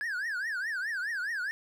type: tone with vibrato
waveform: triangle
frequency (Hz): 1643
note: G#6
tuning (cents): -19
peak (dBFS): -29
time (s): 0.01-1.51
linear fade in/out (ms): 0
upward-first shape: triangle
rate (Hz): 4.8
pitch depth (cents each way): 270
effects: none